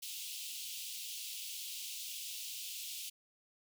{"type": "high-pass noise", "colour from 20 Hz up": "pink", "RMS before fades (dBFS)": -44, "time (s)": [0.02, 3.1], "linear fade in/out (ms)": 10, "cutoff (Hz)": 2700, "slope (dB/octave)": 48, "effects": []}